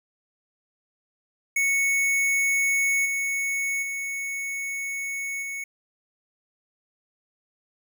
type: tone with level steps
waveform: square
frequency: 2213 Hz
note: C#7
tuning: 3 cents flat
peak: -21 / -25 / -29 / -31 dBFS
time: 1.56-5.64 s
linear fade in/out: 5 ms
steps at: 3.05 / 3.82 / 5.42 s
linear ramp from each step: 10 ms
effects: none